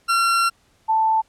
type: tone pair in turn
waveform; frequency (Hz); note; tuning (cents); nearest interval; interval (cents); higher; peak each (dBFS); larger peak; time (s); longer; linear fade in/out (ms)
40% pulse / sine; 1366 / 883.1; F6 / A5; -39 / +6; minor sixth; 755; first; -15; neither; 0.08-0.5 / 0.88-1.22; first; 20
effects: pink hiss -60 dBFS RMS until 1.28 s + low-pass 10000 Hz 12 dB/octave